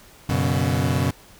30% pulse chord, F# suspended fourth, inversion none, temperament equal with one note detuned, 92.5 / 123.47 / 141.26 Hz, F#2 / B2 / C#3, 0 / 0 / +33 cents, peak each -21 dBFS, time 0.29-1.11 s, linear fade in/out 5 ms, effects pink hiss -49 dBFS RMS until 1.39 s

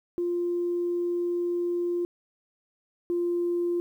sine tone pair in turn, 349.2 / 347.9 Hz, F4 / F4, 0 / -7 cents, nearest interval unison, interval 7 cents, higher first, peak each -24 / -23 dBFS, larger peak second, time 0.18-2.05 / 3.1-3.8 s, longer first, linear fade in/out 0 ms, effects tanh soft clip ceiling -19 dBFS + 10-bit

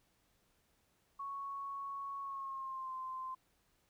sine tone with pitch glide, 1108.7 to 1040.4 Hz, C#6 to C6, 0 to -10 cents, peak -40 dBFS, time 1.19-3.35 s, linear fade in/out 10 ms, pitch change -110 cents, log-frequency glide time 2.21-2.93 s, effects pink hiss -75 dBFS RMS until 3.89 s

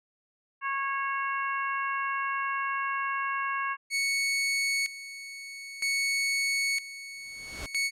harmonic tone, 549 Hz, C#5, 17 cents flat, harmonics 2 / 3 / 4 / 5, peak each -30 / -33 / -37 / -40 dBFS, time 0.61-3.77 s, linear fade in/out 50 ms
sawtooth tone with tremolo, 2217 Hz, C#7, in tune, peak -22 dBFS, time 3.9-7.91 s, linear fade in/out 50 ms, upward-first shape square, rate 0.52 Hz, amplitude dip 80%
pink noise with exponential growth, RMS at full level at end -37 dBFS, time 7.1-7.66 s, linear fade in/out 1 ms, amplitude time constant 120 ms
effects low-pass 10000 Hz 12 dB/octave

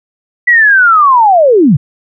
sine linear sweep, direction down, 1976 to 116 Hz, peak -3 dBFS, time 0.47-1.77 s, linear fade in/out 10 ms, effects none

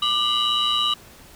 sine tone cluster, 1190 / 2899 / 3017 / 3873 Hz, D6 / F#7 / F#7 / B7, +22 / -36 / +33 / -35 cents, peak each -23 dBFS, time 0.02-0.94 s, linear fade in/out 5 ms, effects tanh soft clip ceiling -13 dBFS + pink hiss -47 dBFS RMS until 1.35 s

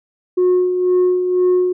sine tone with tremolo, 363.1 Hz, F#4, 33 cents flat, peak -8 dBFS, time 0.37-1.73 s, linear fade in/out 10 ms, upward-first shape sine, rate 2 Hz, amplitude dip 55%, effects tanh soft clip ceiling -9 dBFS

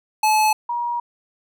square / sine tone pair in turn, 861 / 953.9 Hz, A5 / A#5, -38 / +40 cents, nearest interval major second, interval 178 cents, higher second, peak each -15 / -21 dBFS, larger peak first, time 0.23-0.53 / 0.69-1 s, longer second, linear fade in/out 5 ms, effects none

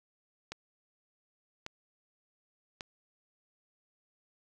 click train, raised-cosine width 0.2 ms, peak -22 dBFS, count 3, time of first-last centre 0.52-2.808 s, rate 0.874 Hz, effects none

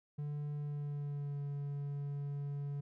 triangle tone with pitch glide, 146.83 to 142.57 Hz, D3 to C#3, 0 to +49 cents, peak -35 dBFS, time 0.18-2.81 s, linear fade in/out 10 ms, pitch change -51 cents, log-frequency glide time 0.55-1.41 s, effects none

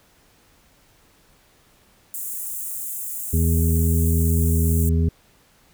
white high-pass noise, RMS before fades -30 dBFS, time 2.14-4.89 s, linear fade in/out 0 ms, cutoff 7200 Hz, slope 48 dB/octave
harmonic tone, 82.2 Hz, E2, 4 cents flat, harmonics 1 / 2 / 3 / 5, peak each -17 / -23 / -27 / -31 dBFS, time 3.33-5.09 s, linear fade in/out 5 ms
effects pink hiss -57 dBFS RMS until 5.73 s

